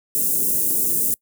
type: band-stop noise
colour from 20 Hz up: white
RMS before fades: -20 dBFS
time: 0.15-1.14 s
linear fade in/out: 0 ms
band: 420 to 8300 Hz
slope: 24 dB/octave
effects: noise-tail reverb RT60 0.1 s tail -25 dB re dry + high-pass 150 Hz 12 dB/octave